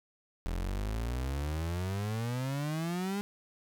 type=exponential sweep; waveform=35% pulse; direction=up; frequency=41.2 to 205.7 Hz; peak=-30 dBFS; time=0.46-3.21 s; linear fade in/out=0 ms; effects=none

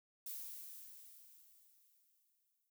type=noise with exponential decay; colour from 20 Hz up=violet; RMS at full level=-45 dBFS; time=0.26-2.7 s; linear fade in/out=5 ms; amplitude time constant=530 ms; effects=none

